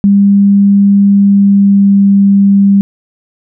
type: tone with pitch glide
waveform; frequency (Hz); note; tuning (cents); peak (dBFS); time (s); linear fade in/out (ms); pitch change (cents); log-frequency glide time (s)
sine; 200 to 198.5; G3 to G3; +35 to +22; -3; 0.04-2.81; 0; -13; 1.09-2.02
effects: none